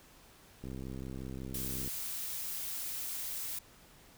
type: click train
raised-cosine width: 3 ms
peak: -30 dBFS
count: 82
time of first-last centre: 0.64-1.877 s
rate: 65.5 Hz
type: noise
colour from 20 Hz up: blue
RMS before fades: -39 dBFS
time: 1.54-3.59 s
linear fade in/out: 5 ms
effects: pink hiss -59 dBFS RMS until 4.17 s